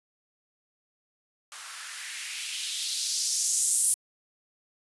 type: noise with band-pass filter sweep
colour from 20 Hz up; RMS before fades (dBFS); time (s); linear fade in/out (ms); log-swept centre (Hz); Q
violet; -29; 1.52-3.94; 0; 1100 to 9800; 2.3
effects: resampled to 24000 Hz